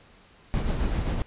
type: noise with tremolo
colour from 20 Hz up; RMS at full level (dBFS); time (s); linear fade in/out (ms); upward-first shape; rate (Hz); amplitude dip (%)
brown; -24; 0.54-1.22; 0; triangle; 7.6; 45
effects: pink hiss -55 dBFS RMS until 1.26 s + resampled to 8000 Hz